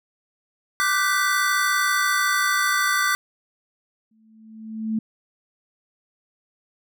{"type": "chord", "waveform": "square", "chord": "G major seventh", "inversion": "second", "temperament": "equal with one note detuned", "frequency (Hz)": [1174.7, 1480, 1540.2, 1975.5], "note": ["D6", "F#6", "G6", "B6"], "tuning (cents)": [0, 0, -31, 0], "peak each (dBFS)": [-24, -27, -25, -26], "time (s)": [0.8, 3.15], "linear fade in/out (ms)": 0}
{"type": "tone with exponential growth", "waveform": "sine", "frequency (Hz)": 220, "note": "A3", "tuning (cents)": 0, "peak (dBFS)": -19, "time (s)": [4.11, 4.99], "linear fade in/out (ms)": 5, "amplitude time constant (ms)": 190}
{"effects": []}